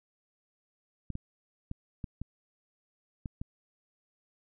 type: clicks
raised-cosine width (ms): 5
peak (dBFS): -24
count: 7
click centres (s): 1.103 / 1.154 / 1.714 / 2.042 / 2.216 / 3.258 / 3.415
effects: none